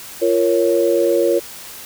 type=chord; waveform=sine; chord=Bb minor; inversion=second; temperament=equal with one note detuned; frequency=346.2 / 466.2 / 554.4 Hz; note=F4 / Bb4 / Db5; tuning=-15 / 0 / 0 cents; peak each=-17 dBFS; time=0.21-1.4 s; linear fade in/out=20 ms; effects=white hiss -35 dBFS RMS until 1.85 s